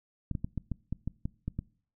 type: clicks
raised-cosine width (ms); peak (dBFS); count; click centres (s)
5; -20; 10; 0.313 / 0.352 / 0.445 / 0.577 / 0.717 / 0.926 / 1.076 / 1.255 / 1.48 / 1.59
effects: noise-tail reverb RT60 0.5 s tail -23 dB re dry